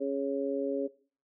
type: harmonic tone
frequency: 138.5 Hz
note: C#3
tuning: 1 cent flat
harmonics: 2 / 3 / 4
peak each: -33 / -33 / -33 dBFS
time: 0-0.88 s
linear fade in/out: 20 ms
effects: noise-tail reverb RT60 0.4 s tail -17 dB re dry